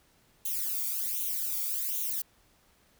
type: noise with flanger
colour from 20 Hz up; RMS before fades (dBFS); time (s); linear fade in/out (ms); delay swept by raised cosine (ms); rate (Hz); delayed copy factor
violet; -32; 0.45-2.22; 5; 0.3 to 0.9; 1.3; +0.9
effects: pink hiss -65 dBFS RMS until 2.99 s